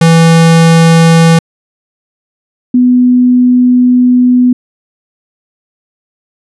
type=tone pair in turn; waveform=square / sine; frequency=164.9 / 248.6 Hz; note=E3 / B3; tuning=+1 / +12 cents; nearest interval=perfect fifth; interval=711 cents; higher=second; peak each=-3 dBFS; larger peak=neither; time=0.01-1.39 / 2.74-4.53 s; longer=second; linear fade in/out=5 ms; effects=resampled to 24000 Hz